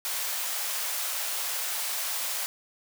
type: high-pass noise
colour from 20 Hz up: white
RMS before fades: -31 dBFS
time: 0.05-2.46 s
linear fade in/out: 0 ms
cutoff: 560 Hz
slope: 24 dB/octave
effects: none